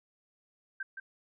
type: tone with echo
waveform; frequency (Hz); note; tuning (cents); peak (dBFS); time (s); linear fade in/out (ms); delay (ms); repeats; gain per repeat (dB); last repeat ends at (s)
sine; 1568; G6; 0; -34; 0.8-0.83; 5; 170; 1; -5; 1
effects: none